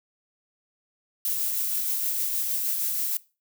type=noise with tremolo; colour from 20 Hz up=violet; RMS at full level=-26 dBFS; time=1.25-3.17 s; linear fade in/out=2 ms; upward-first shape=sine; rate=6.4 Hz; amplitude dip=25%; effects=noise-tail reverb RT60 0.3 s tail -20 dB re dry